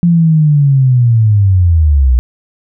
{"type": "linear sweep", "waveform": "sine", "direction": "down", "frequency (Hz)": [174.61, 59], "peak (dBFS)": -5, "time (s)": [0.03, 2.19], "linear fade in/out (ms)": 0, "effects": []}